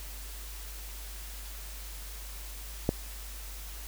click, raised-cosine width 2 ms, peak -11 dBFS, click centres 2.891 s, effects added 50 Hz sine -41 dBFS peak until 3.87 s + white hiss -46 dBFS RMS until 3.87 s

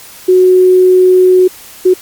sine tone bursts at uneven times, 368.4 Hz, F#4, 7 cents flat, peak -3 dBFS, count 2, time 0.28-1.48 / 1.85-1.94 s, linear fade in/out 10 ms, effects white hiss -34 dBFS RMS until 2.01 s + Opus 48 kbps

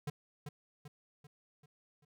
square tone with echo, 146.83 Hz, D3, in tune, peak -36 dBFS, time 0.07-0.1 s, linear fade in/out 5 ms, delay 390 ms, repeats 5, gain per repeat -6 dB, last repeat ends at 2.05 s, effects none

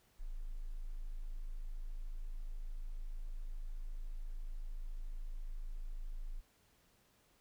sine tone, 27 Hz, A0, 32 cents flat, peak -39 dBFS, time 0.19-6.41 s, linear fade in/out 20 ms, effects pink hiss -71 dBFS RMS until 7.4 s

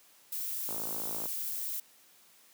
violet noise, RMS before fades -36 dBFS, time 0.32-1.8 s, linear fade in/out 5 ms
click train, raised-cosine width 1 ms, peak -28 dBFS, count 32, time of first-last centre 0.69-1.257 s, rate 54.7 Hz
effects white hiss -61 dBFS RMS until 2.53 s + high-pass 150 Hz 12 dB/octave

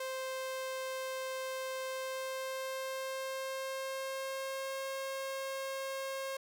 sawtooth tone with pitch glide, 523.3 to 537.7 Hz, C5 to C5, 0 to +47 cents, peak -33 dBFS, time 0-6.37 s, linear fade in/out 5 ms, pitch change +47 cents, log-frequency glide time 1.89-4.86 s, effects none

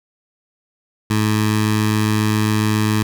15% pulse tone with notch filter, 107.3 Hz, A2, 43 cents flat, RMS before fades -17 dBFS, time 1.1-3.03 s, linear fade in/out 5 ms, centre 540 Hz, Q 1.1, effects none

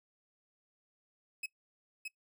40% pulse tone with echo, 2561 Hz, D#7, 49 cents sharp, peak -35 dBFS, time 1.43-1.46 s, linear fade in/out 5 ms, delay 620 ms, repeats 1, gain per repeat -3 dB, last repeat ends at 2.08 s, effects noise-tail reverb RT60 0.1 s tail -21 dB re dry

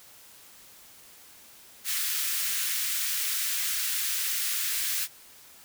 white high-pass noise, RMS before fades -29 dBFS, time 1.84-5.08 s, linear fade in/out 50 ms, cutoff 1500 Hz, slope 24 dB/octave, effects white hiss -52 dBFS RMS until 5.64 s

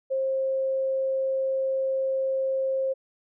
sine tone, 532 Hz, C5, 29 cents sharp, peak -23 dBFS, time 0.1-2.94 s, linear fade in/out 20 ms, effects none

